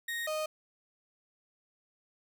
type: tone pair in turn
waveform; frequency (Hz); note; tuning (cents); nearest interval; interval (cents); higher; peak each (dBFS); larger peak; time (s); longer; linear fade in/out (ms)
35% pulse; 1864.7 / 619.4; A#6 / D#5; 0 / -8; octave + perfect fifth; 1908; first; -32 / -30; second; 0.08-0.27 / 0.27-0.46; neither; 5
effects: none